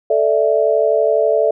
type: chord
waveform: sine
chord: A suspended fourth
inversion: none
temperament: equal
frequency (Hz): 440 / 587.3 / 659.3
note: A4 / D5 / E5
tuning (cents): 0 / 0 / 0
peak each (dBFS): -16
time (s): 0.1-1.51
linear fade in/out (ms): 5
effects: none